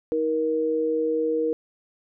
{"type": "tone pair together", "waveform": "sine", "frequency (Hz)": [316.5, 472.3], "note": ["D#4", "A#4"], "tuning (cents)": [30, 23], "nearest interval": "perfect fifth", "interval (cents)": 693, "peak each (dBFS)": [-27, -22], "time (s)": [0.12, 1.53], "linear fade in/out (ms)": 0, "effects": []}